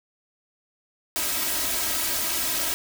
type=noise with comb filter; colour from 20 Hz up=white; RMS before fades=-26 dBFS; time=1.16-2.74 s; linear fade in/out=0 ms; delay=3.1 ms; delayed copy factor=+0.8; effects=none